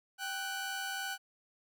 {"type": "tone pair together", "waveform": "sawtooth", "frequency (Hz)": [784, 1485.1], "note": ["G5", "F#6"], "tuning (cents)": [0, 6], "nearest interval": "major seventh", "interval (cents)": 1106, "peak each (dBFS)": [-37, -34], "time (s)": [0.18, 1.18], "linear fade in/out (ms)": 50, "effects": []}